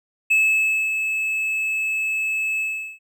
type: tone with ADSR envelope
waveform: triangle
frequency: 2600 Hz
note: E7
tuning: 24 cents flat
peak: -12 dBFS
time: 0.3-2.99 s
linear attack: 13 ms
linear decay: 590 ms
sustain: -7 dB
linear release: 390 ms
effects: none